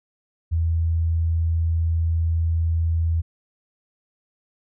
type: tone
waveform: sine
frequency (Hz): 82.41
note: E2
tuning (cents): 0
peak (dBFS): -18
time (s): 0.51-3.22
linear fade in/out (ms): 20
effects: none